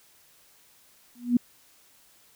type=tone with exponential growth; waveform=sine; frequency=242.2 Hz; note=B3; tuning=34 cents flat; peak=-14 dBFS; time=1.15-1.37 s; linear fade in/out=5 ms; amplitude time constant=46 ms; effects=white hiss -59 dBFS RMS until 2.35 s